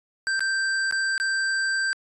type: tone with dropouts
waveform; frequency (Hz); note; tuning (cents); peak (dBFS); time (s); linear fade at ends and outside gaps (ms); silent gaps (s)
square; 1568; G6; 0; -23; 0.27-1.93; 0; 0.394-0.406 / 0.911-0.924 / 1.179-1.2
effects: resampled to 22050 Hz